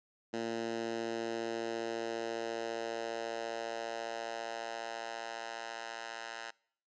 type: tone with high-pass filter sweep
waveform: 10% pulse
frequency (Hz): 114.7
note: A#2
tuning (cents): -28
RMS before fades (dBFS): -39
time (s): 0.33-6.51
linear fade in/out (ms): 10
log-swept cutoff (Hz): 260 to 1100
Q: 1.5
effects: noise-tail reverb RT60 0.6 s tail -24 dB re dry + resampled to 16000 Hz